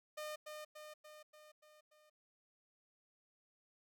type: tone with echo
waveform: sawtooth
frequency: 608 Hz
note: D#5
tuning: 40 cents flat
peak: -39 dBFS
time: 0.17-0.36 s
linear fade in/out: 10 ms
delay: 290 ms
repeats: 6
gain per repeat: -4 dB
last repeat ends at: 2.1 s
effects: none